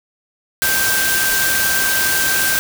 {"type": "tone in noise", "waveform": "sine", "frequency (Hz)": 1568, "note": "G6", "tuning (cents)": 0, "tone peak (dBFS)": -18, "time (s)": [0.62, 2.59], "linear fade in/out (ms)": 0, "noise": "white", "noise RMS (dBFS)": -18, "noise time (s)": [0.62, 2.59], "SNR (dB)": -3, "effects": []}